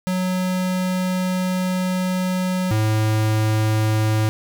square tone pair in turn, 184.1 / 108.65 Hz, F#3 / A2, -8 / -21 cents, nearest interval major sixth, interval 913 cents, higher first, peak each -20 / -17 dBFS, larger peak second, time 0.07-2.71 / 2.71-4.29 s, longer first, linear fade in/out 0 ms, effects none

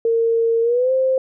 sine tone with pitch glide, 458.4 to 523.5 Hz, A#4 to C5, -29 to +1 cents, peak -14 dBFS, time 0.05-1.18 s, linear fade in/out 2 ms, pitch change +230 cents, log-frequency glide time 0.62-0.92 s, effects none

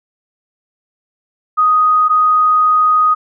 sine tone pair in turn, 1247 / 1247 Hz, D#6 / D#6, +3 / +3 cents, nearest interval unison, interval 0 cents, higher neither, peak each -8 dBFS, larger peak neither, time 1.57-2.09 / 2.09-3.15 s, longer second, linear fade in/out 20 ms, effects none

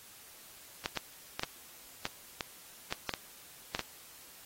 clicks, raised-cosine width 0.2 ms, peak -15 dBFS, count 11, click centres 0.859 / 0.973 / 1.395 / 1.434 / 2.054 / 2.408 / 2.925 / 3.093 / 3.138 / 3.749 / 3.793 s, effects white hiss -54 dBFS RMS until 4.45 s + AAC 48 kbps

